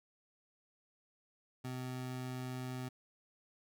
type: tone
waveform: 25% pulse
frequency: 127.6 Hz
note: C3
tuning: 43 cents flat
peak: -36 dBFS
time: 1.64-2.89 s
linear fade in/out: 10 ms
effects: none